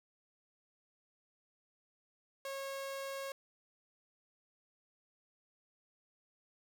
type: tone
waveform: sawtooth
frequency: 546 Hz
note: C#5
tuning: 26 cents flat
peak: -36 dBFS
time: 2.45-3.32 s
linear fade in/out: 2 ms
effects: none